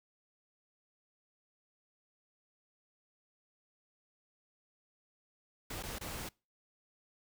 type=noise with dropouts; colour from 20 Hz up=pink; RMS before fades=-42 dBFS; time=5.7-6.29 s; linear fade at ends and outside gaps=5 ms; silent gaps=5.827-5.834 / 5.986-6.01 s; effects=noise-tail reverb RT60 0.3 s tail -25 dB re dry